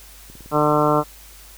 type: click train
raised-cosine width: 3 ms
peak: -30 dBFS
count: 13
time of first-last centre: 0.3-0.942 s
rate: 18.7 Hz
type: harmonic tone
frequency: 150 Hz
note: D3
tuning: 37 cents sharp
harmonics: 1 / 2 / 3 / 4 / 5 / 6 / 7 / 8 / 9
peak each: -24 / -22 / -22 / -21 / -25 / -26 / -23 / -25 / -25 dBFS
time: 0.51-1.04 s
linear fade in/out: 50 ms
effects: added 50 Hz sine -45 dBFS peak until 1.57 s + white hiss -45 dBFS RMS until 1.57 s